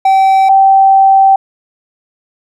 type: tone pair in turn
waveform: triangle / sine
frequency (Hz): 771 / 776.4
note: G5 / G5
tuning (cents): -29 / -17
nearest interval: unison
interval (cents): 12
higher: second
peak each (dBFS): -3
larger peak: neither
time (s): 0.05-0.49 / 0.49-1.36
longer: second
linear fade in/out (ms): 5
effects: none